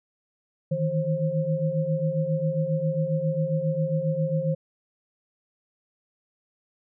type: tone cluster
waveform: sine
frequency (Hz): 154.4 / 161.8 / 531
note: D#3 / E3 / C5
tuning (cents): -13 / -32 / +25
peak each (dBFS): -27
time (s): 0.71-4.55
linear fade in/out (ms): 10
effects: none